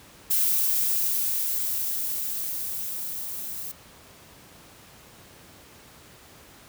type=noise with level ramp; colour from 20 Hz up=violet; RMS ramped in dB=-22 to -35 dBFS; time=0.3-3.72 s; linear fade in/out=10 ms; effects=pink hiss -50 dBFS RMS until 6.68 s + high-pass 60 Hz 12 dB/octave